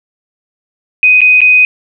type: tone with dropouts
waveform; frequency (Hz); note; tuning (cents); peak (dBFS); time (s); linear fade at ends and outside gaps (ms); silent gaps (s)
sine; 2501; D#7; +8; -3; 1.03-1.65; 1; 1.207-1.216 / 1.406-1.416
effects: none